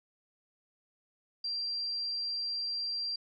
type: tone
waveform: sine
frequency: 4729 Hz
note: D8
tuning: 11 cents sharp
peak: -32 dBFS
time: 1.44-3.16 s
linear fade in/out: 5 ms
effects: none